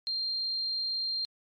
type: tone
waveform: sine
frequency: 4186 Hz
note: C8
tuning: in tune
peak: -29 dBFS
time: 0.07-1.25 s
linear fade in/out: 0 ms
effects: MP3 48 kbps